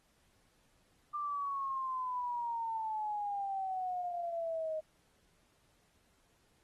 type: exponential sweep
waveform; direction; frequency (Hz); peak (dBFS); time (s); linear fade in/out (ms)
sine; down; 1194 to 622.3; -34; 1.13-4.81; 20
effects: pink hiss -72 dBFS RMS until 6.63 s + AAC 32 kbps